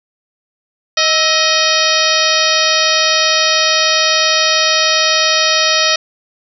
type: harmonic tone with a mistuned harmonic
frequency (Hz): 627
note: D#5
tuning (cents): +13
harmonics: 1 / 2 / 3 / 4 / 5 / 6 / 7 / 8 / 9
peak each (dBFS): -19 / -19 / -19 / -19 / -19 / -19 / -19 / -19 / -19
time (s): 0.97-5.96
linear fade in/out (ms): 5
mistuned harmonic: 2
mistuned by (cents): +77
effects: none